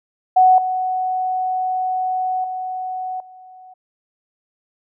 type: tone with level steps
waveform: sine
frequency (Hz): 743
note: F#5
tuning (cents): +7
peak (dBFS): -8 / -18 / -23 / -39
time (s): 0.36-3.74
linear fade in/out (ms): 10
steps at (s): 0.58 / 2.44 / 3.2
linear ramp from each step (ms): 2
effects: none

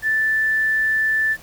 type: tone with quantisation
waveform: sine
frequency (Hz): 1760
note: A6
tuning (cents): 0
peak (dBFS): -16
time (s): 0.02-1.37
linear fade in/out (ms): 50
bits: 7
effects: pink hiss -45 dBFS RMS until 1.42 s

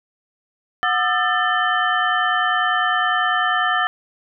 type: tone cluster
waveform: sine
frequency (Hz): 732 / 1217 / 1327 / 1769 / 3064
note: F#5 / D#6 / E6 / A6 / G7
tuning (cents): -19 / -39 / +11 / +9 / -40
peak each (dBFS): -23 / -23 / -23 / -20 / -28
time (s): 0.83-3.87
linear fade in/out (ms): 0
effects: none

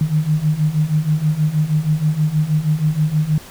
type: beating tone pair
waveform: sine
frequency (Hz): 150 / 156.3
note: D3 / D#3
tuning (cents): +37 / +8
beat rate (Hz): 6.3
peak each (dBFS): -19 / -16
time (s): 0.01-3.38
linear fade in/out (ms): 2
effects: pink hiss -39 dBFS RMS until 3.5 s

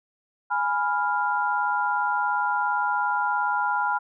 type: chord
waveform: sine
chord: F diminished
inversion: first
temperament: equal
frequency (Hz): 830.6 / 987.8 / 1396.9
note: Ab5 / Cb6 / F6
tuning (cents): 0 / 0 / 0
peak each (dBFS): -26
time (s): 0.5-3.99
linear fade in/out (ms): 20
effects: none

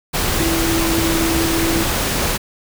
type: tone in noise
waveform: sine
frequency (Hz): 329.6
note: E4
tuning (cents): 0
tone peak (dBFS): -18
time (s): 0.39-1.84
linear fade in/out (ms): 20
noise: pink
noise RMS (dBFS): -19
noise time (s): 0.13-2.38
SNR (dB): -2
effects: none

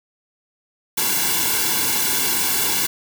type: noise with comb filter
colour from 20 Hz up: white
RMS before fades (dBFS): -20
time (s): 0.97-2.87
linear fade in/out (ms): 10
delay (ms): 1.6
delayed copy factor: -1
effects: none

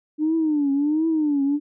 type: tone with vibrato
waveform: sine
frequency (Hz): 300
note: D4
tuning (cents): +37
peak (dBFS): -17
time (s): 0.18-1.6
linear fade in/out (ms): 50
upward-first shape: triangle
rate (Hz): 1.4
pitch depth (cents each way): 160
effects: tanh soft clip ceiling -13 dBFS

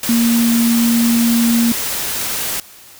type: tone in noise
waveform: sine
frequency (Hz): 233.1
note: A#3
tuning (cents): 0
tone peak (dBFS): -11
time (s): 0.09-1.72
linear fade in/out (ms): 2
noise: white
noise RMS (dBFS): -21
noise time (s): 0.03-2.6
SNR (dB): +7
effects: white hiss -41 dBFS RMS until 2.99 s

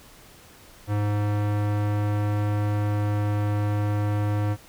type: tone with low-pass filter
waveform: square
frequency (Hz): 103.83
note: G#2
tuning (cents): 0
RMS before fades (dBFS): -24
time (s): 0.87-4.57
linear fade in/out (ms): 50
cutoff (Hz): 1700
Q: 0.74
effects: pink hiss -50 dBFS RMS until 4.68 s

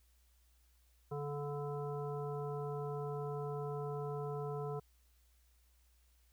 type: harmonic tone with a mistuned harmonic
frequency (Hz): 144.6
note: D3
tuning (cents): -27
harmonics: 1 / 3 / 5 / 7 / 9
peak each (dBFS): -41 / -41 / -48 / -50 / -52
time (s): 1.11-4.8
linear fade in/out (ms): 10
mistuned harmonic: 9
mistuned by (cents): +16
effects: added 60 Hz sine -67 dBFS peak until 6.32 s + white hiss -75 dBFS RMS until 6.32 s

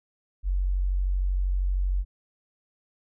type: tone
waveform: sine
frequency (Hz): 46.41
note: F#1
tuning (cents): +6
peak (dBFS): -22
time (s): 0.43-2.05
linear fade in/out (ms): 50
effects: none

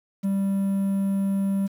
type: tone with quantisation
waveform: triangle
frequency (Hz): 196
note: G3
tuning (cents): 0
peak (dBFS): -19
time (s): 0.23-1.68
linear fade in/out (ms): 20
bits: 8
effects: none

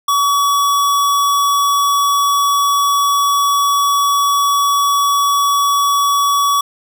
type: tone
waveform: square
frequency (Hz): 1134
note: C#6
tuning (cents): +39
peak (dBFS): -12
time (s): 0.08-6.61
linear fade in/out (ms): 5
effects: none

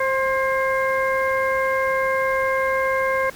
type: harmonic tone with a mistuned harmonic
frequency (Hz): 529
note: C5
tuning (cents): +19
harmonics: 1 / 2 / 3 / 4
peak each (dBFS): -21 / -24 / -26 / -27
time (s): 0-3.3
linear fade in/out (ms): 5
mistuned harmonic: 3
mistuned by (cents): +24
effects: pink hiss -42 dBFS RMS until 3.35 s

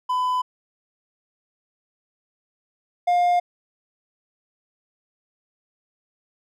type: tone pair in turn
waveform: triangle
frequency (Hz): 1004 / 707.5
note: B5 / F5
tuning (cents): +28 / +22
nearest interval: tritone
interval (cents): 606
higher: first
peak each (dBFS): -18 / -14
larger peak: second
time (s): 0.09-0.42 / 3.07-3.4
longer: neither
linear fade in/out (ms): 10
effects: none

